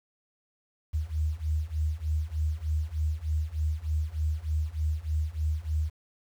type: beating tone pair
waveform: sine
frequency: 75.6 / 78.9 Hz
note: D#2 / D#2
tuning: -49 / +25 cents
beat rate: 3.3 Hz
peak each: -30 / -29 dBFS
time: 0.93-5.9 s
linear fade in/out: 20 ms
effects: 9-bit